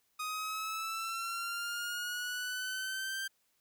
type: linear sweep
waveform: sawtooth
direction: up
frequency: 1244.5 to 1576 Hz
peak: -32 dBFS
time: 0.19-3.28 s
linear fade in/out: 10 ms
effects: white hiss -75 dBFS RMS until 3.6 s